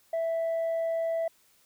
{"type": "tone", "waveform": "sine", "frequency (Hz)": 659.3, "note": "E5", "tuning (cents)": 0, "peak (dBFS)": -24, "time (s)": [0.13, 1.28], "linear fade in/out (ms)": 5, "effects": ["tanh soft clip ceiling -25 dBFS", "white hiss -64 dBFS RMS until 1.65 s"]}